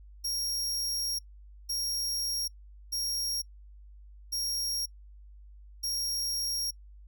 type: tone bursts at uneven times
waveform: sawtooth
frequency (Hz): 5588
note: F8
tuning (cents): 0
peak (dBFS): -27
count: 5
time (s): 0.24-1.19 / 1.69-2.48 / 2.92-3.42 / 4.32-4.86 / 5.83-6.71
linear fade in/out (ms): 10
effects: noise-tail reverb RT60 0.1 s tail -26 dB re dry + added 50 Hz sine -48 dBFS peak until 7.07 s